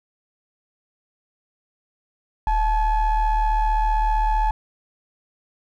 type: ring-modulated tone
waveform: triangle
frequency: 415.3 Hz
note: G#4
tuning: in tune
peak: -12 dBFS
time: 2.47-4.51 s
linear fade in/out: 2 ms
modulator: 453 Hz
effects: none